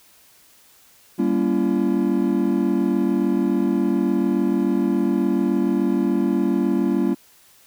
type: chord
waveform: triangle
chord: G diminished seventh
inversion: none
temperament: just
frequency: 196 / 235.2 / 282.2 / 338.7 Hz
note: G3 / Bb3 / Db4 / Fb4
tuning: 0 / +16 / +31 / +47 cents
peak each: -21 dBFS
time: 1.18-7.15 s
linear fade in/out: 20 ms
effects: white hiss -53 dBFS RMS until 7.66 s